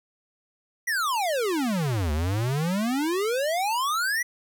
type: exponential two-way sweep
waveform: square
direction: down then up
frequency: 1999 to 72.1 to 1999 Hz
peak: -24 dBFS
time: 0.87-4.23 s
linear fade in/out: 10 ms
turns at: 2.12 s
effects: none